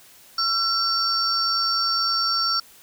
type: tone cluster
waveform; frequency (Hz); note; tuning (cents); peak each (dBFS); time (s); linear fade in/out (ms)
sine; 1352 / 4561 / 5510; E6 / C#8 / F8; +43 / +49 / -24; -24; 0.38-2.6; 5
effects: white hiss -50 dBFS RMS until 2.82 s